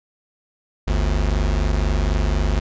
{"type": "tone pair together", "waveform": "square", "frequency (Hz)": [49.19, 73.2], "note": ["G1", "D2"], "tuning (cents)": [7, -5], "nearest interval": "perfect fifth", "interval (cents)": 688, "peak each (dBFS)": [-19, -23], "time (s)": [0.87, 2.6], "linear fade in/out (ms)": 10, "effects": ["resampled to 16000 Hz"]}